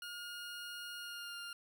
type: tone with pitch glide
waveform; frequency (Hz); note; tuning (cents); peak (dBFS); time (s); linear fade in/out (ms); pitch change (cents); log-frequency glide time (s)
20% pulse; 1425 to 1403.8; F6 to F6; +34 to +9; -39; 0.02-1.53; 2; -25; 0.99-1.37
effects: none